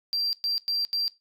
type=tone bursts at uneven times; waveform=sine; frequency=4721 Hz; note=D8; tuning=8 cents sharp; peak=-22 dBFS; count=4; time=0.13-0.33 / 0.44-0.58 / 0.68-0.85 / 0.93-1.08 s; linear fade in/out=0 ms; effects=noise-tail reverb RT60 0.2 s tail -20 dB re dry + tanh soft clip ceiling -22 dBFS